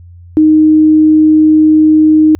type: tone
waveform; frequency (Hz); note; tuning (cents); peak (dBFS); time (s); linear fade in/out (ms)
sine; 310; D#4; -6; -3; 0.37-2.35; 0
effects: added 87 Hz sine -32 dBFS peak until 2.39 s

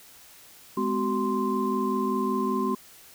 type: tone cluster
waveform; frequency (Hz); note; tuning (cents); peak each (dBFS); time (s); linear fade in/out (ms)
sine; 209.6 / 254.8 / 377.6 / 1044; G#3 / C4 / F#4 / C6; +16 / -46 / +35 / -4; -29; 0.77-2.75; 5
effects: white hiss -51 dBFS RMS until 3.14 s

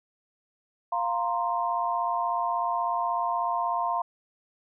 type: chord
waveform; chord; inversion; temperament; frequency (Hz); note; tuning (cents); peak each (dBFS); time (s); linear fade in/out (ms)
sine; F suspended fourth; none; just; 698.5 / 931.3 / 1047.7; F5 / Bb5 / C6; 0 / -2 / +2; -29; 0.92-4.02; 5
effects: none

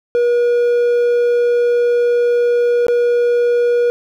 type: tone with dropouts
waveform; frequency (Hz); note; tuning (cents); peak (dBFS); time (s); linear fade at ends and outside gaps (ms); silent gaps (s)
triangle; 480.3; B4; -48; -9; 0.15-3.9; 0; 2.867-2.883
effects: 8-bit

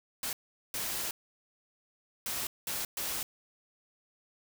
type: noise bursts at uneven times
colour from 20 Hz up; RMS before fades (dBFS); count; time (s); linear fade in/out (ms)
white; -35; 5; 0.23-0.33 / 0.74-1.11 / 2.26-2.47 / 2.67-2.85 / 2.97-3.23; 2
effects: none

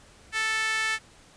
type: tone with high-pass filter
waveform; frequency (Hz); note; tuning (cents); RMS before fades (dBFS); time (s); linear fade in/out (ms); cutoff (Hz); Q
sawtooth; 440; A4; 0; -27; 0.32-0.99; 50; 1800; 2.9
effects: pink hiss -54 dBFS RMS until 1.36 s + resampled to 22050 Hz

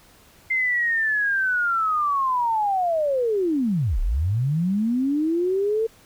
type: linear two-way sweep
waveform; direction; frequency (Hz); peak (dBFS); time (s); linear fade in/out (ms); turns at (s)
sine; down then up; 2093 to 30.62 to 455.1; -19; 0.5-5.87; 10; 4
effects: pink hiss -53 dBFS RMS until 6.05 s

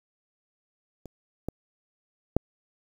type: clicks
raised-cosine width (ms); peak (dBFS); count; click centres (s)
2; -28 / -17 / -7; 3; 1.057 / 1.486 / 2.366
effects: 8-bit

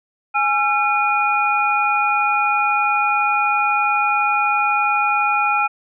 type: tone cluster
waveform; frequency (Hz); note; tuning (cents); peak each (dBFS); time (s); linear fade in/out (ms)
sine; 831 / 1354 / 2450; G#5 / E6 / D#7; +1 / +46 / -27; -19 / -19 / -20; 0.34-5.68; 20
effects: none

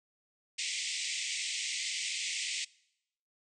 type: band-pass noise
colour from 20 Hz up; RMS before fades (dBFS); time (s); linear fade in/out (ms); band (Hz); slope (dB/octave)
pink; -36; 0.58-2.65; 10; 2000 to 8600; 96
effects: noise-tail reverb RT60 0.8 s tail -23 dB re dry

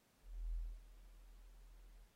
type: tone with ADSR envelope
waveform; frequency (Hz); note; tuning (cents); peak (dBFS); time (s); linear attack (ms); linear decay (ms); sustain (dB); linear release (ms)
sine; 41.2; E1; 0; -38; 0.22-2.1; 320; 260; -19; 76
effects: pink hiss -75 dBFS RMS until 2.15 s + AAC 48 kbps

